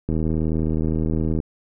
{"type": "click train", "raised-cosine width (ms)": 3, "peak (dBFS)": -11, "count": 105, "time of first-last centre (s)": [0.09, 1.401], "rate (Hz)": 79.3, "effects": []}